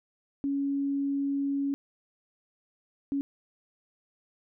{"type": "tone bursts at uneven times", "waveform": "sine", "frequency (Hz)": 279, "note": "C#4", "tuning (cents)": 11, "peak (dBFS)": -26, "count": 2, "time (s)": [[0.44, 1.74], [3.12, 3.21]], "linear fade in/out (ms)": 0, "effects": []}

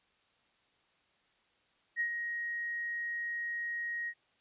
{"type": "tone with ADSR envelope", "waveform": "sine", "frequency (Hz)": 1883, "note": "A#6", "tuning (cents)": 17, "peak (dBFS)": -28, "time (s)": [1.96, 4.14], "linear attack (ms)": 43, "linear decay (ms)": 85, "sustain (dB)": -6, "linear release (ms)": 61, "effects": ["white hiss -71 dBFS RMS until 4.4 s", "resampled to 8000 Hz"]}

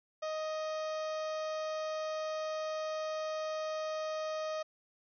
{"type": "harmonic tone with a mistuned harmonic", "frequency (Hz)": 624, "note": "D#5", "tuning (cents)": 5, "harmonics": [1, 2, 3, 4, 5, 6, 7, 8, 9, 10], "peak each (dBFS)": [-35, -42, -51, -53, -54, -56, -56, -57, -57, -60], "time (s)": [0.22, 4.63], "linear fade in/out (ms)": 10, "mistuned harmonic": 5, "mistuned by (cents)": 31, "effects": []}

